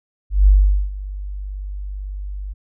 sine tone with ADSR envelope, 49 Hz, G1, in tune, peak -6 dBFS, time 0.3-2.54 s, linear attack 170 ms, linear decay 430 ms, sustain -19 dB, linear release 21 ms, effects none

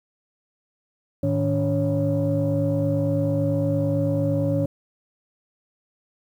sine tone cluster, 107.2 / 156.1 / 286.1 / 553 Hz, A2 / D#3 / D4 / C#5, -45 / +6 / -45 / -4 cents, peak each -24 dBFS, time 1.23-4.66 s, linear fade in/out 5 ms, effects tanh soft clip ceiling -13 dBFS + 9-bit

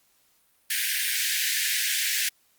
pink high-pass noise, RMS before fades -26 dBFS, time 0.7-2.29 s, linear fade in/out 5 ms, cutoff 1600 Hz, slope 96 dB/octave, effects white hiss -65 dBFS RMS until 2.58 s + Opus 48 kbps

